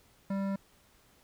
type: tone with hard clipping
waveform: sine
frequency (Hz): 196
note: G3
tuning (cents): 0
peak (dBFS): -32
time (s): 0.3-0.56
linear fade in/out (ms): 5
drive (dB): 14
effects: pink hiss -64 dBFS RMS until 1.23 s